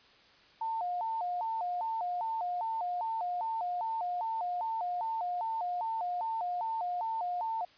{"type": "tone with vibrato", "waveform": "sine", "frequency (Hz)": 800, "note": "G5", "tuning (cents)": 35, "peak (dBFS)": -31, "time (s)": [0.61, 7.65], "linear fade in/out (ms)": 5, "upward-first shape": "square", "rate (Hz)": 2.5, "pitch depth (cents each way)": 200, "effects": ["white hiss -60 dBFS RMS until 7.77 s", "resampled to 11025 Hz"]}